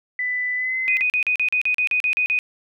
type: tone with pitch glide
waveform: sine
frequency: 1993 to 2049 Hz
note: B6 to C7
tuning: +15 to -37 cents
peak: -21 dBFS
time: 0.19-1.02 s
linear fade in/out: 2 ms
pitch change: +48 cents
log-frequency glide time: 0.56-0.76 s
type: tone bursts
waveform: sine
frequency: 2491 Hz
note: D#7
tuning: 1 cent sharp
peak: -17 dBFS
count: 12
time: 0.88-2.389 s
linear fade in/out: 0 ms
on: 90 ms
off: 39 ms
effects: none